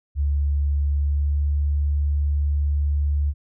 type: tone with pitch glide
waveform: sine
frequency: 71.7 to 72.49 Hz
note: D2 to D2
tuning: -41 to -22 cents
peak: -18 dBFS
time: 0.15-3.34 s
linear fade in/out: 50 ms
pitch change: +19 cents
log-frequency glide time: 0.96-1.42 s
effects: none